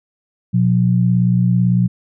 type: tone pair together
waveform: sine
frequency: 122 / 179.96 Hz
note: B2 / F#3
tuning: -21 / -48 cents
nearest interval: perfect fifth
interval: 673 cents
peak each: -14 dBFS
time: 0.53-1.88 s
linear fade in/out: 20 ms
effects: none